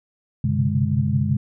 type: tone cluster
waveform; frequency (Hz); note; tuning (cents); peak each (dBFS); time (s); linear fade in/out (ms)
sine; 95.7 / 127.5 / 133 / 145.6 / 206.4; G2 / C3 / C3 / D3 / G#3; -41 / -44 / +29 / -15 / -10; -24; 0.44-1.37; 5
effects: none